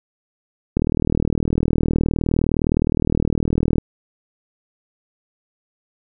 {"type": "click train", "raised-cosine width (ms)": 3, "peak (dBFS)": -5, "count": 120, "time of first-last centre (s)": [0.77, 3.783], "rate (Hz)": 39.5, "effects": []}